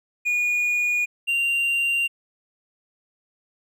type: tone pair in turn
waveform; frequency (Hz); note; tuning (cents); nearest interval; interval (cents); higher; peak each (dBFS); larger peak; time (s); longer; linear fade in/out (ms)
triangle; 2446 / 2773; D#7 / F7; -30 / -13; major second; 217; second; -18; neither; 0.25-1.06 / 1.27-2.08; neither; 20
effects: none